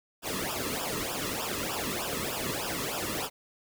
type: noise with flanger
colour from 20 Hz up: pink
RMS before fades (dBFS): -33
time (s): 0.22-3.3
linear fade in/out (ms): 50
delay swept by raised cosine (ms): 0.47 to 1.35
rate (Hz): 3.3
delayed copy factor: -0.9
effects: none